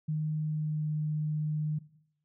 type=tone with pitch glide; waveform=sine; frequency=154.2 to 152.61 Hz; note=D#3 to D#3; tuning=-15 to -33 cents; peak=-28 dBFS; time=0.08-1.79 s; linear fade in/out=10 ms; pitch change=-18 cents; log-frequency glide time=0.39-0.91 s; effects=noise-tail reverb RT60 0.7 s tail -18 dB re dry